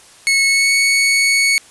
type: tone with pitch glide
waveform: sawtooth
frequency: 2194 to 2219 Hz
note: C#7 to C#7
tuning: -18 to +1 cents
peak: -8 dBFS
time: 0.27-1.58 s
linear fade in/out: 0 ms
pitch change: +19 cents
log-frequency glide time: 0.45-0.72 s
effects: white hiss -44 dBFS RMS until 1.7 s + resampled to 24000 Hz